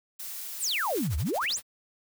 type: noise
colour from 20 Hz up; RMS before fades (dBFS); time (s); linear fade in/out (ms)
blue; -38; 0.19-1.05; 10
type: exponential two-way sweep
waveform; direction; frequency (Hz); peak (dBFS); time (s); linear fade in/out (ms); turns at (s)
sine; down then up; 11175 to 66.3 to 11175; -26; 0.59-1.6; 50; 1.17
type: noise with tremolo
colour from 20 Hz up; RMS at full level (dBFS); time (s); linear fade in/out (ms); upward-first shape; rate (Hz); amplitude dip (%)
white; -39; 0.88-1.63; 50; sine; 13; 85
effects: none